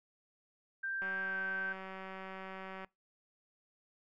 sine tone with pitch glide, 1576 to 1549.8 Hz, G6 to G6, +9 to -20 cents, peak -35 dBFS, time 0.83-1.73 s, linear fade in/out 10 ms, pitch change -29 cents, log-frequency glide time 1.19-1.38 s
click train, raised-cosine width 0.5 ms, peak -31 dBFS, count 348, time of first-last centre 1.02-2.846 s, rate 190 Hz
effects noise-tail reverb RT60 0.2 s tail -23 dB re dry

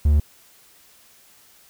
triangle tone, 74 Hz, D2, 14 cents sharp, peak -11 dBFS, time 0.05-0.2 s, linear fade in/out 5 ms, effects white hiss -53 dBFS RMS until 1.69 s

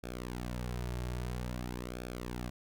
sawtooth tone with flanger, 61.1 Hz, B1, 18 cents flat, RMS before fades -39 dBFS, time 0.03-2.5 s, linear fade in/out 10 ms, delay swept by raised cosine 1 to 4 ms, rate 0.5 Hz, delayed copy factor -0.75, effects none

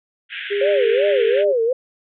pink band-pass noise, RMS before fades -30 dBFS, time 0.29-1.45 s, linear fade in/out 50 ms, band 1500 to 3400 Hz, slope 96 dB/octave
sine tone, 405.6 Hz, G#4, 41 cents flat, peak -18 dBFS, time 0.5-1.53 s, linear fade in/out 20 ms
sine tone with vibrato, 523.3 Hz, C5, in tune, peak -15 dBFS, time 0.61-1.73 s, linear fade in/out 5 ms, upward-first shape sine, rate 2.7 Hz, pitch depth 260 cents each way
effects none

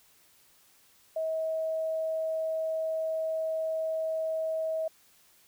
sine tone, 640 Hz, D#5, 49 cents sharp, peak -28 dBFS, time 1.16-4.88 s, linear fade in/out 5 ms, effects white hiss -62 dBFS RMS until 5.47 s

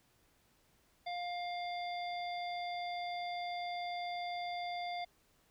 harmonic tone with a mistuned harmonic, 705 Hz, F5, 16 cents sharp, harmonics 1 / 3 / 5 / 7, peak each -38 / -46 / -49 / -52 dBFS, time 1.06-5.05 s, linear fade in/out 10 ms, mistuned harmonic 7, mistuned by -67 cents, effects pink hiss -71 dBFS RMS until 5.5 s

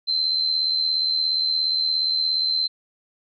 sine tone with amplitude modulation, 4095 Hz, C8, 38 cents flat, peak -17 dBFS, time 0.07-2.68 s, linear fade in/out 20 ms, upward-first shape sine, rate 77.1 Hz, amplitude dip 50%, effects none

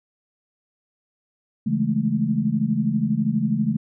sine chord, A major seventh, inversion first, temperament equal, 138.59 / 164.81 / 207.7 / 220 Hz, C#3 / E3 / G#3 / A3, 0 / 0 / 0 / 0 cents, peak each -27 / -27 / -24 / -22 dBFS, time 1.66-3.77 s, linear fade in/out 10 ms, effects none

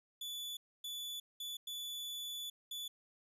40% pulse tone bursts at uneven times, 3462 Hz, A7, 29 cents flat, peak -40 dBFS, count 5, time 0.21-0.57 / 0.84-1.2 / 1.4-1.57 / 1.67-2.5 / 2.71-2.88 s, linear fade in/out 5 ms, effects none

